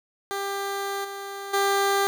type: tone with level steps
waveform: 15% pulse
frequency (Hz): 396.6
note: G4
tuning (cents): +20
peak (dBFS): -21 / -27 / -14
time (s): 0.31-2.07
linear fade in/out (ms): 0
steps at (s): 1.04 / 1.53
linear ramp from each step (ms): 10
effects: none